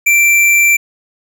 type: tone with hard clipping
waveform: sine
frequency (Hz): 2349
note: D7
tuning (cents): 0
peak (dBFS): -8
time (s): 0.06-0.77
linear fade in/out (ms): 10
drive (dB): 16
effects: none